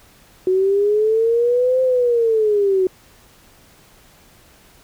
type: linear two-way sweep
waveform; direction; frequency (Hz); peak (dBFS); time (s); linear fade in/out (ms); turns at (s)
sine; up then down; 367.3 to 520 to 367.3; -13; 0.47-2.87; 2; 1.82
effects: pink hiss -50 dBFS RMS until 4.83 s